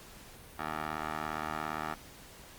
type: tone with band-pass filter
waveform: 15% pulse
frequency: 77.4 Hz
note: D#2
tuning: 9 cents flat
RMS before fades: -37 dBFS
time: 0.58-1.95 s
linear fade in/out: 20 ms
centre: 1200 Hz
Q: 1.6
effects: pink hiss -52 dBFS RMS until 2.58 s + Opus 48 kbps